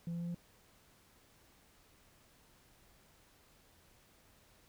sine tone with pitch steps, 169.4 / 170.58 / 171.76 / 172.96 Hz, E3 / F3 / F3 / F3, +48 / -40 / -29 / -16 cents, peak -34 dBFS, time 0.07-0.346 s, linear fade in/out 2 ms, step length 69 ms, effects tanh soft clip ceiling -36 dBFS + pink hiss -66 dBFS RMS until 4.68 s

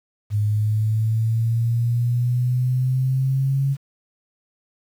sine exponential sweep, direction up, 103.83 to 138.59 Hz, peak -17 dBFS, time 0.3-3.77 s, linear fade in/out 50 ms, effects 8-bit

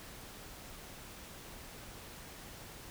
silence, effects pink hiss -50 dBFS RMS until 2.9 s

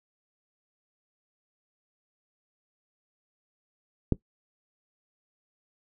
click, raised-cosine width 3 ms, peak -9 dBFS, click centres 4.123 s, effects noise-tail reverb RT60 0.1 s tail -18 dB re dry

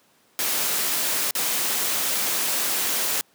white noise with dropouts, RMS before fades -24 dBFS, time 0.39-3.21 s, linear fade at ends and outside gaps 0 ms, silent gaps 1.309-1.352 s, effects pink hiss -60 dBFS RMS until 3.34 s + high-pass 200 Hz 12 dB/octave

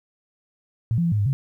sine tone with pitch steps, 114.1 / 170.6 / 168.7 / 105.3 / 101.3 / 135.7 Hz, A#2 / F3 / E3 / G#2 / G#2 / C#3, -37 / -40 / +40 / +24 / -43 / -36 cents, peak -18 dBFS, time 0.91-1.33 s, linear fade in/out 0 ms, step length 70 ms, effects 10-bit

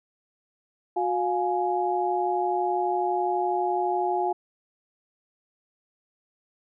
sine tone cluster, 363.4 / 705 / 837 Hz, F#4 / F5 / G#5, -31 / +16 / +13 cents, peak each -27 dBFS, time 0.96-4.33 s, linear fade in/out 10 ms, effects none

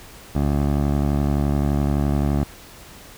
15% pulse tone with low-pass filter, 71.7 Hz, D2, 41 cents flat, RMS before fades -20 dBFS, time 0.35-2.44 s, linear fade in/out 5 ms, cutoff 880 Hz, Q 0.64, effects pink hiss -43 dBFS RMS until 3.17 s

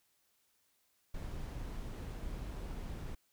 brown noise, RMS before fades -42 dBFS, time 1.14-3.15 s, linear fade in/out 5 ms, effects white hiss -75 dBFS RMS until 3.32 s

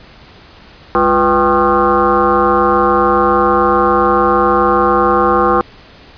sine tone with frequency modulation, 784 Hz, G5, in tune, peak -8 dBFS, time 0.95-5.61 s, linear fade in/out 0 ms, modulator 145 Hz, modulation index 3.7, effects pink hiss -40 dBFS RMS until 6.17 s + resampled to 11025 Hz

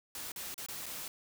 white noise with dropouts, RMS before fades -42 dBFS, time 0.15-1.08 s, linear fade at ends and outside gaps 2 ms, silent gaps 0.319-0.36 / 0.543-0.579 / 0.663-0.685 / 0.859-0.863 s, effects none

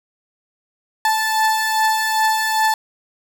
30% pulse beating tone pair, 875 / 877.5 Hz, A5 / A5, -10 / -5 cents, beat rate 2.5 Hz, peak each -20 / -14 dBFS, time 1.05-2.74 s, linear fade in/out 2 ms, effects none

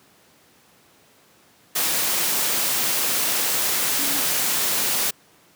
sine tone in noise, 281.4 Hz, C#4, 26 cents sharp, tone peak -33 dBFS, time 3.98-4.21 s, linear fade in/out 10 ms, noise white, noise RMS -22 dBFS, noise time 1.75-5.11 s, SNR -14 dB, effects pink hiss -55 dBFS RMS until 5.55 s + high-pass 150 Hz 12 dB/octave

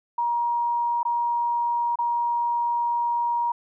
sine tone with dropouts, 948 Hz, A#5, 29 cents sharp, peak -21 dBFS, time 0.18-3.52 s, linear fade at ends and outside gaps 5 ms, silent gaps 1.031-1.051 / 1.957-1.987 s, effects none

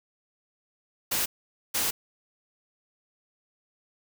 white noise bursts at uneven times, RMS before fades -27 dBFS, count 2, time 1.11-1.26 / 1.74-1.91 s, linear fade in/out 10 ms, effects none

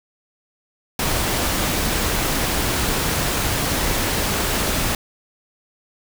pink noise, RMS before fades -21 dBFS, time 0.99-4.95 s, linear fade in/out 2 ms, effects none

